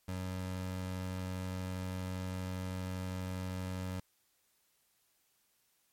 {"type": "tone", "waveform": "25% pulse", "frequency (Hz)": 92.5, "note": "F#2", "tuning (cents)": 0, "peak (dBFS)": -33, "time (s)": [0.08, 4], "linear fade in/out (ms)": 5, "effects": ["white hiss -74 dBFS RMS until 5.92 s", "MP3 64 kbps"]}